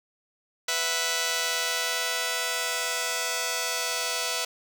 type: chord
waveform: 5% pulse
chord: B suspended fourth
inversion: none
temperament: just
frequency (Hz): 493.9 / 658.5 / 740.8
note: B4 / E5 / F#5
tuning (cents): 0 / -2 / +2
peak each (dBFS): -19 / -18 / -23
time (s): 0.68-4.45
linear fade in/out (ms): 5
effects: none